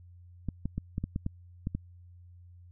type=clicks; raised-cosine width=5 ms; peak=-19 dBFS; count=9; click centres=0.487 / 0.656 / 0.78 / 0.981 / 1.04 / 1.161 / 1.264 / 1.671 / 1.75 s; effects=added 88 Hz sine -50 dBFS peak until 2.71 s